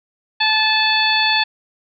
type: harmonic tone with a mistuned harmonic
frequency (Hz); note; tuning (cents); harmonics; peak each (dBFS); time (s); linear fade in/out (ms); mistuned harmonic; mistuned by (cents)
870; A5; -20; 1 / 2 / 3 / 4 / 5; -20 / -20 / -20 / -20 / -20; 0.4-1.44; 10; 5; +24
effects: none